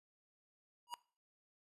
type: tone with exponential growth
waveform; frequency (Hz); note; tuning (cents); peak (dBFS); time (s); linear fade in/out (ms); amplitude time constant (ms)
square; 960; B5; -49; -37; 0.87-0.94; 0; 15
effects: noise-tail reverb RT60 0.4 s tail -21 dB re dry + resampled to 32000 Hz